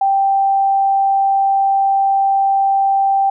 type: tone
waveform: sine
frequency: 784 Hz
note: G5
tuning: in tune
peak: -11 dBFS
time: 0.01-3.3 s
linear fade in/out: 5 ms
effects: none